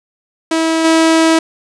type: tone with level steps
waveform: sawtooth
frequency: 324.1 Hz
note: E4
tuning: 29 cents flat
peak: -8 / -4 dBFS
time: 0.51-1.39 s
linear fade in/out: 5 ms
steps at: 0.84 s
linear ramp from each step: 10 ms
effects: resampled to 22050 Hz + 7-bit